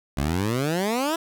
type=exponential sweep; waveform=15% pulse; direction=up; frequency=65.41 to 338.8 Hz; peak=-16 dBFS; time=0.17-1.16 s; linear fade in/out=5 ms; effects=none